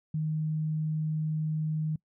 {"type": "tone", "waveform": "sine", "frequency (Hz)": 155.56, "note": "D#3", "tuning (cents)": 0, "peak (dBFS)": -27, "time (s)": [0.14, 1.96], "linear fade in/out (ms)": 5, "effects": ["noise-tail reverb RT60 0.1 s tail -24 dB re dry"]}